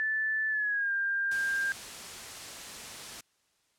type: tone with pitch glide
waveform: sine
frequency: 1751 to 1596.4 Hz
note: A6 to G6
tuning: -9 to +31 cents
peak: -27 dBFS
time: 0-1.72 s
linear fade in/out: 0 ms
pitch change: -160 cents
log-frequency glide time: 0.49-0.92 s
type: noise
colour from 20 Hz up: white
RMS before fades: -42 dBFS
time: 1.31-3.21 s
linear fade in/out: 5 ms
effects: white hiss -72 dBFS RMS until 3.78 s + low-pass 9000 Hz 12 dB/octave

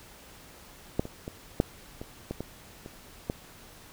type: clicks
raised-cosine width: 2 ms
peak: -11 / -24 / -22 / -8 / -24 / -19 / -20 / -27 / -15 dBFS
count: 9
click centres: 0.995 / 1.054 / 1.279 / 1.601 / 2.015 / 2.31 / 2.406 / 2.861 / 3.299 s
effects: pink hiss -51 dBFS RMS until 3.92 s

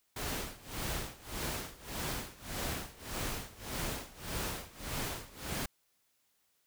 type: noise with tremolo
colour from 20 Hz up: pink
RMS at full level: -36 dBFS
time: 0.16-5.66 s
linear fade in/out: 5 ms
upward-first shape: sine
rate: 1.7 Hz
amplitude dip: 90%
effects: white hiss -75 dBFS RMS until 6.66 s

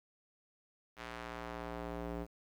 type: tone with band-pass filter sweep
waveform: square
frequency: 58.27 Hz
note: A#1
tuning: in tune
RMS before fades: -43 dBFS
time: 0.96-2.27 s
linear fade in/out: 50 ms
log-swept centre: 1900 to 410 Hz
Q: 0.75
effects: 10-bit

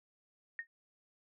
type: tone with exponential decay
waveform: sine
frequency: 1848 Hz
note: A#6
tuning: 16 cents flat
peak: -33 dBFS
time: 0.59-0.67 s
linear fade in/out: 1 ms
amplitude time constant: 16 ms
effects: none

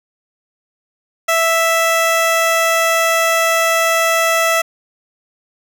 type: tone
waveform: 15% pulse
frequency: 659.3 Hz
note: E5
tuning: in tune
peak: -6 dBFS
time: 1.28-4.62 s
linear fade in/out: 10 ms
effects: none

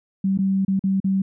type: tone with dropouts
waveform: sine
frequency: 192.9 Hz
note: G3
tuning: 28 cents flat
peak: -17 dBFS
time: 0.24-1.22 s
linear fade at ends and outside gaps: 5 ms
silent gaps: 0.376-0.387 / 0.65-0.68 / 0.794-0.838 / 1.002-1.043 s
effects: none

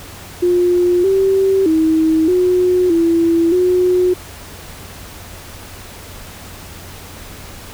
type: tone with pitch steps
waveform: sine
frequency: 354.6 / 386.2 / 319 / 362.7 / 333.9 / 362.8 Hz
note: F4 / G4 / D#4 / F#4 / E4 / F#4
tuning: +26 / -26 / +43 / -34 / +22 / -34 cents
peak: -10 dBFS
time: 0.42-4.14 s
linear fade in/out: 10 ms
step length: 620 ms
effects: added 89 Hz sine -39 dBFS peak until 7.73 s + pink hiss -35 dBFS RMS until 7.73 s

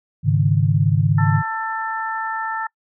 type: chord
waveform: sine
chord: Ab suspended fourth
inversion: none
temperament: equal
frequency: 103.83 / 138.59 / 155.56 Hz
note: Ab2 / Db3 / Eb3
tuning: 0 / 0 / 0 cents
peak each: -18 dBFS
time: 0.23-1.43 s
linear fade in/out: 50 ms
type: harmonic tone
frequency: 444.5 Hz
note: A4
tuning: 18 cents sharp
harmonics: 2 / 3 / 4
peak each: -25 / -27 / -28 dBFS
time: 1.18-2.67 s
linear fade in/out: 5 ms
effects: noise-tail reverb RT60 0.1 s tail -26 dB re dry

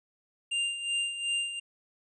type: tone with tremolo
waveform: square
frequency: 2794 Hz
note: F7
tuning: in tune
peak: -27 dBFS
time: 0.51-1.6 s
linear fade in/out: 10 ms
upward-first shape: sine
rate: 2.7 Hz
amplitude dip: 65%
effects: resampled to 22050 Hz

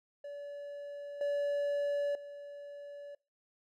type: tone with level steps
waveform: triangle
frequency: 574 Hz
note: D5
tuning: 40 cents flat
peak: -39 / -28 / -42 dBFS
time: 0.24-3.15 s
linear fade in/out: 5 ms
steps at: 1.21 / 2.15 s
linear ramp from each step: 2 ms
effects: noise-tail reverb RT60 0.3 s tail -24 dB re dry

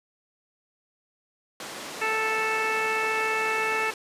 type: band-pass noise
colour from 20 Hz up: pink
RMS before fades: -38 dBFS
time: 1.6-3.94 s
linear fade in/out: 2 ms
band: 320 to 8900 Hz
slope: 12 dB/octave
type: harmonic tone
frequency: 440 Hz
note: A4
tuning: in tune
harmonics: 1 / 2 / 3 / 4 / 5 / 6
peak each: -31 / -31 / -31 / -31 / -31 / -31 dBFS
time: 2.01-3.91 s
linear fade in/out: 10 ms
effects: resampled to 32000 Hz

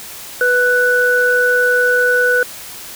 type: tone pair together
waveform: sine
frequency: 492.8 / 1485 Hz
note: B4 / F#6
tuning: -4 / +6 cents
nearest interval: octave + perfect fifth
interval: 1910 cents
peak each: -15 / -12 dBFS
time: 0.41-2.43 s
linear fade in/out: 2 ms
effects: white hiss -32 dBFS RMS until 2.95 s

